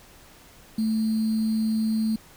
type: tone with sample-and-hold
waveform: sine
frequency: 220 Hz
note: A3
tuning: in tune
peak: -21 dBFS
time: 0.78-2.16 s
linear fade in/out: 5 ms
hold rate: 4410 Hz
effects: pink hiss -51 dBFS RMS until 2.36 s